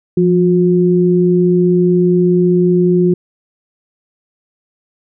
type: tone pair together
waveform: sine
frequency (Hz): 174.68 / 359.6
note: F3 / F#4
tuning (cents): +1 / -49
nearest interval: octave + minor second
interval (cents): 1250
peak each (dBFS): -11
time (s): 0.17-3.14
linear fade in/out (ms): 5
effects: none